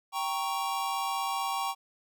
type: chord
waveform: square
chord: G diminished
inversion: none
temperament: equal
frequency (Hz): 784 / 932.3 / 1108.7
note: G5 / Bb5 / Db6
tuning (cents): 0 / 0 / 0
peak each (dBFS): -34 / -36 / -34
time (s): 0.12-1.75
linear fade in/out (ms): 50
effects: none